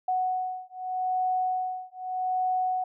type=beating tone pair; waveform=sine; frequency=740 / 740.82 Hz; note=F#5 / F#5; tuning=0 / +2 cents; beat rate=0.82 Hz; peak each=-29 dBFS; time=0.08-2.84 s; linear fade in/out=5 ms; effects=none